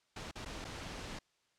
pink noise with dropouts, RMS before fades -44 dBFS, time 0.16-1.19 s, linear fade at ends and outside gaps 5 ms, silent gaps 0.313-0.355 / 0.45-0.458 / 0.645-0.649 s, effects white hiss -75 dBFS RMS until 1.58 s + low-pass 6000 Hz 12 dB/octave

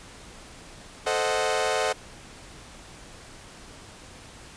sawtooth chord, A diminished seventh, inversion none, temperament equal, 440 / 523.3 / 622.3 / 740 Hz, A4 / C5 / Eb5 / Gb5, 0 / 0 / 0 / 0 cents, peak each -25 dBFS, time 1.06-1.93 s, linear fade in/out 10 ms, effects pink hiss -46 dBFS RMS until 4.56 s + resampled to 22050 Hz

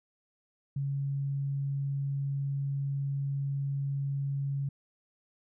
sine tone, 139.1 Hz, C#3, 6 cents sharp, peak -29 dBFS, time 0.76-4.69 s, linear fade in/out 5 ms, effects none

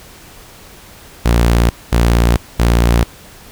sawtooth tone bursts, 58.27 Hz, A#1, in tune, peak -5 dBFS, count 3, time 1.25-3.04 s, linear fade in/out 10 ms, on 450 ms, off 220 ms, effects pink hiss -39 dBFS RMS until 3.51 s

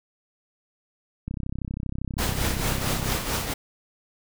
click train, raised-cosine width 5 ms, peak -18 dBFS, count 62, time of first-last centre 1.28-3.151 s, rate 32.6 Hz
pink noise with tremolo, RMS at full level -25 dBFS, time 2.18-3.54 s, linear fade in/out 10 ms, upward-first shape triangle, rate 4.5 Hz, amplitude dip 60%
effects none

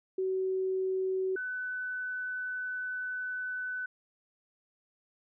sine tone pair in turn, 377.2 / 1501.8 Hz, F#4 / F#6, +33 / +25 cents, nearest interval 2 octaves, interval 2392 cents, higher second, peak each -28 / -33 dBFS, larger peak first, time 0.18-1.36 / 1.36-3.86 s, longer second, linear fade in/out 5 ms, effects none

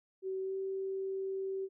sine tone with pitch glide, 380 to 385.1 Hz, F#4 to G4, +46 to -31 cents, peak -34 dBFS, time 0.22-1.69 s, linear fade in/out 50 ms, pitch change +23 cents, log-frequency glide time 0.41-0.55 s, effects none

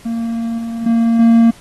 triangle tone with level steps, 230 Hz, A#3, 23 cents flat, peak -15 / -18 / -8 / -4 dBFS, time 0.05-1.51 s, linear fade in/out 10 ms, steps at 0.58 / 0.86 / 1.19 s, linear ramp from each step 5 ms, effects pink hiss -43 dBFS RMS until 1.6 s + AAC 32 kbps

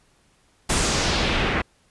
pink noise with low-pass filter sweep, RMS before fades -22 dBFS, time 0.69-1.62 s, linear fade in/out 10 ms, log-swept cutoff 10000 to 2000 Hz, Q 1.6, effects pink hiss -61 dBFS RMS until 1.9 s + resampled to 24000 Hz

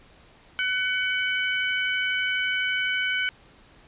harmonic tone, 752 Hz, F#5, 28 cents sharp, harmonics 2 / 3 / 4, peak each -26 / -28 / -29 dBFS, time 0.59-3.29 s, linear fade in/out 0 ms, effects pink hiss -54 dBFS RMS until 3.87 s + resampled to 8000 Hz

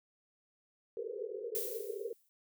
pink band-pass noise, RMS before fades -41 dBFS, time 0.97-2.13 s, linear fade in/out 0 ms, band 400 to 490 Hz, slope 96 dB/octave
violet noise with exponential decay, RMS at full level -35 dBFS, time 1.55-2.29 s, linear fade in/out 0 ms, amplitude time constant 160 ms
effects none

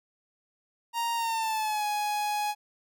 45% pulse tone with pitch glide, 932.3 to 835.4 Hz, A#5 to G#5, 0 to +10 cents, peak -27 dBFS, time 0.93-2.55 s, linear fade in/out 50 ms, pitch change -190 cents, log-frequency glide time 1.15-1.85 s, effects none

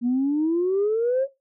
sine exponential sweep, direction up, 235.3 to 554.4 Hz, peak -18 dBFS, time 0.01-1.28 s, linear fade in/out 50 ms, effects noise-tail reverb RT60 0.2 s tail -19 dB re dry + tanh soft clip ceiling -15 dBFS

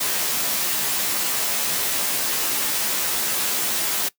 white noise with comb filter, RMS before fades -23 dBFS, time 0-4.09 s, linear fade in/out 10 ms, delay 14 ms, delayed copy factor +0.9, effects noise-tail reverb RT60 0.1 s tail -20 dB re dry + high-pass 150 Hz 12 dB/octave

